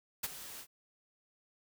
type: noise with ADSR envelope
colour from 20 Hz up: white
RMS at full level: -33 dBFS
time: 0.23-0.67 s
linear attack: 11 ms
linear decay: 28 ms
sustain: -14 dB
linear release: 71 ms
effects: none